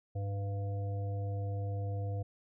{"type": "harmonic tone with a mistuned harmonic", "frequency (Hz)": 99.5, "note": "G2", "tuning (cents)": 26, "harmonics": [1, 3, 5, 7], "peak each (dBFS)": [-33, -51, -45, -48], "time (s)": [0.15, 2.23], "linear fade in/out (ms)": 10, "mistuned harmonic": 1, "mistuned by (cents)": 27, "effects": []}